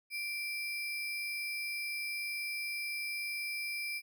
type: tone with sample-and-hold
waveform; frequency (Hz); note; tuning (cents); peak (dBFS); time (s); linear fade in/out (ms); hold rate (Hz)
sine; 2349; D7; 0; -35; 0.1-4.02; 50; 7350
effects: none